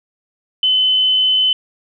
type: tone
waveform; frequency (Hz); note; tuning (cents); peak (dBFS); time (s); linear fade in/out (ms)
sine; 3035; F#7; +43; -11; 0.63-1.53; 2
effects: none